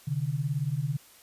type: beating tone pair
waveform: sine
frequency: 131.6 / 149.6 Hz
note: C3 / D3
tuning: +10 / +32 cents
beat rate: 18 Hz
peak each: -30 / -29 dBFS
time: 0.07-0.97 s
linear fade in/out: 10 ms
effects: white hiss -55 dBFS RMS until 1.22 s + resampled to 32000 Hz